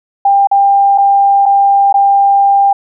sine tone with dropouts, 796 Hz, G5, 26 cents sharp, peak -5 dBFS, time 0.25-2.73 s, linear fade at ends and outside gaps 5 ms, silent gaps 0.472-0.513 / 0.978-0.982 / 1.457-1.461 / 1.927-1.941 s, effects none

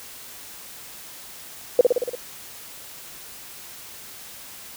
sine tone with echo, 493.9 Hz, B4, in tune, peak -8 dBFS, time 1.79-1.81 s, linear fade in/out 2 ms, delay 57 ms, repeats 6, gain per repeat -3 dB, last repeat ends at 2.152 s, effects white hiss -41 dBFS RMS until 4.76 s

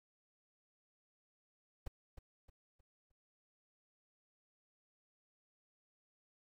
brown noise with echo, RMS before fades -41 dBFS, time 1.86-1.88 s, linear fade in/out 5 ms, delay 310 ms, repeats 4, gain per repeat -9 dB, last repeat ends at 3.12 s, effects none

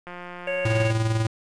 click train, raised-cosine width 0.5 ms, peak -23 dBFS, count 139, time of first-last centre 0.07-0.85 s, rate 177 Hz
harmonic tone, 553 Hz, C#5, 4 cents flat, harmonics 1 / 3 / 4 / 5, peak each -25 / -35 / -35 / -32 dBFS, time 0.47-0.91 s, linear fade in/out 5 ms
square tone with tremolo, 111.3 Hz, A2, 20 cents sharp, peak -20 dBFS, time 0.65-1.27 s, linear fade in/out 5 ms, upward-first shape square, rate 20 Hz, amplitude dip 40%
effects resampled to 22050 Hz + 9-bit

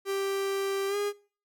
45% pulse tone with pitch glide, 392 to 409.1 Hz, G4 to G#4, 0 to -26 cents, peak -28 dBFS, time 0.05-1.13 s, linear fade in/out 50 ms, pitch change +74 cents, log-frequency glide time 0.88-0.96 s, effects noise-tail reverb RT60 0.4 s tail -21 dB re dry

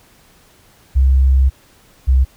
sine tone pair in turn, 66.2 / 65.21 Hz, C2 / C2, +21 / -5 cents, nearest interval unison, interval 26 cents, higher first, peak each -8 dBFS, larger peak neither, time 0.95-1.5 / 2.07-2.25 s, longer first, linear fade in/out 20 ms, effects pink hiss -50 dBFS RMS until 2.36 s

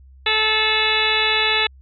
harmonic tone with a mistuned harmonic, 435.1 Hz, A4, 19 cents flat, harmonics 1 / 2 / 3 / 4 / 5 / 6 / 7 / 8 / 9, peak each -27 / -26 / -28 / -24 / -24 / -23 / -28 / -22 / -24 dBFS, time 0.26-1.67 s, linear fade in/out 5 ms, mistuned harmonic 7, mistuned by -80 cents, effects added 66 Hz sine -43 dBFS peak until 1.81 s

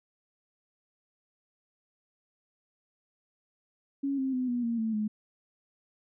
sine tone with pitch steps, 277.2 / 265.3 / 253.9 / 243 / 232.6 / 222.6 / 213 Hz, C#4 / C4 / B3 / B3 / A#3 / A3 / G#3, 0 / +24 / +48 / -28 / -4 / +20 / +44 cents, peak -27 dBFS, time 4.03-5.08 s, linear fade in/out 10 ms, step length 150 ms, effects none

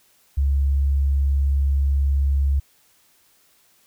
sine tone, 69.3 Hz, C#2, in tune, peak -16 dBFS, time 0.37-2.6 s, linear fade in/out 10 ms, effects white hiss -59 dBFS RMS until 3.86 s

